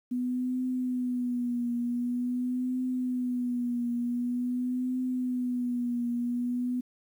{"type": "tone with vibrato", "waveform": "sine", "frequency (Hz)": 246.9, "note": "B3", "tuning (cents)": 0, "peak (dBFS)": -27, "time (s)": [0.11, 6.81], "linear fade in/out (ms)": 10, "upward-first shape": "triangle", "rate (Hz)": 0.46, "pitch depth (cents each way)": 58, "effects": ["10-bit"]}